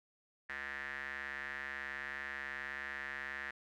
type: tone with band-pass filter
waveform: square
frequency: 69.3 Hz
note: C#2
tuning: in tune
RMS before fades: -43 dBFS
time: 0.49-3.51 s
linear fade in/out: 5 ms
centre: 1800 Hz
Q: 7.5
effects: none